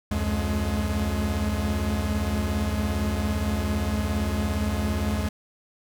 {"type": "tone cluster", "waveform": "45% pulse", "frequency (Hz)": [71.6, 89.1, 210.4], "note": ["D2", "F2", "G#3"], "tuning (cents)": [-43, 35, 23], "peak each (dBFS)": -28, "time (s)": [0.11, 5.29], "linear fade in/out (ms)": 5, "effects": []}